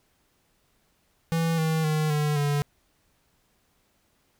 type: tone with pitch steps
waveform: square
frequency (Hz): 164.81 / 159.56 / 154.49 / 149.57 / 144.81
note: E3 / D#3 / D#3 / D3 / D3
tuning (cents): 0 / +44 / -12 / +32 / -24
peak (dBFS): -23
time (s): 1.32-2.62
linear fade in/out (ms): 0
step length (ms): 260
effects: pink hiss -68 dBFS RMS until 4.39 s